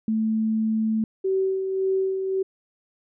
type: tone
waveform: sine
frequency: 220 Hz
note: A3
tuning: in tune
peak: -20 dBFS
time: 0.08-1.04 s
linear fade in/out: 2 ms
type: tone with tremolo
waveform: sine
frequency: 382.1 Hz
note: G4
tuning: 44 cents flat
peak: -19 dBFS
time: 1.24-2.43 s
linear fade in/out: 10 ms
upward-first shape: sine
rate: 1.8 Hz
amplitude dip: 45%
effects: none